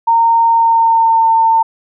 sine tone with pitch glide, 920 to 903.2 Hz, A#5 to A5, -23 to +45 cents, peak -7 dBFS, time 0.07-1.63 s, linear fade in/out 10 ms, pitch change -32 cents, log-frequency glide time 0.47-1.29 s, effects none

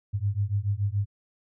sine beating tone pair, 98 / 105 Hz, G2 / G#2, 0 / +19 cents, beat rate 7 Hz, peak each -27 dBFS, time 0.13-1.06 s, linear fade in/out 20 ms, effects none

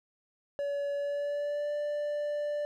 triangle tone with pitch glide, 569 to 588.7 Hz, C#5 to D5, +45 to +4 cents, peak -28 dBFS, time 0.59-2.65 s, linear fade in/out 0 ms, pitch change +59 cents, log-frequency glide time 0.94-1.73 s, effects none

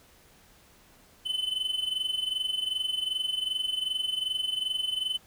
triangle tone with amplitude modulation, 3033 Hz, F#7, 42 cents sharp, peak -23 dBFS, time 1.25-5.18 s, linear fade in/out 20 ms, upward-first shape sine, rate 22.6 Hz, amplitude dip 75%, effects pink hiss -58 dBFS RMS until 5.26 s

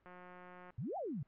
click train, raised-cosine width 0.5 ms, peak -39 dBFS, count 117, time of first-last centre 0.06-0.704 s, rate 180 Hz
sine exponential two-way sweep, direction up then down, 99.5 to 825 to 122.4 Hz, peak -38 dBFS, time 0.78-1.23 s, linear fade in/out 5 ms, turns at 0.97 s
effects pink hiss -75 dBFS RMS until 1.27 s + low-pass 2000 Hz 12 dB/octave

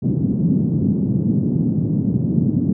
white band-pass noise, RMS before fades -18 dBFS, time 0.02-2.73 s, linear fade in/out 10 ms, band 120 to 240 Hz, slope 24 dB/octave, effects none

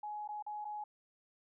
sine tone with dropouts, 840 Hz, G#5, 19 cents sharp, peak -39 dBFS, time 0.03-0.84 s, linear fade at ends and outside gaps 5 ms, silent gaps 0.277-0.288 / 0.425-0.464 / 0.646-0.651 s, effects none

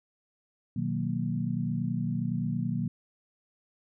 sine chord, B major seventh, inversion none, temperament equal, 123.47 / 155.56 / 185 / 233.1 Hz, B2 / D#3 / F#3 / A#3, 0 / 0 / 0 / 0 cents, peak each -33 dBFS, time 0.76-2.88 s, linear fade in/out 5 ms, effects none

